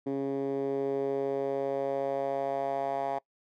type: tone with band-pass filter sweep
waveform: 10% pulse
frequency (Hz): 137.4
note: C#3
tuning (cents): -15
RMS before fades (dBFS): -31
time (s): 0.06-3.19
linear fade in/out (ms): 10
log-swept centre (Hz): 320 to 770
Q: 2.9
effects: noise-tail reverb RT60 0.1 s tail -23 dB re dry